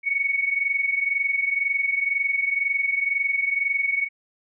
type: tone pair together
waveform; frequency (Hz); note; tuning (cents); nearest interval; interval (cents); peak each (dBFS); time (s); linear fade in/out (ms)
sine; 2222 / 2244; C#7 / C#7; +4 / +21; unison; 17; -22 / -26; 0.03-4.09; 50
effects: none